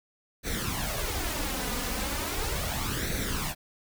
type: noise with flanger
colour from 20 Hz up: pink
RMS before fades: -31 dBFS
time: 0.43-3.55 s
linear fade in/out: 50 ms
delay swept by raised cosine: 0.49 to 4.09 ms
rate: 0.37 Hz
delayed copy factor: +0.65
effects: none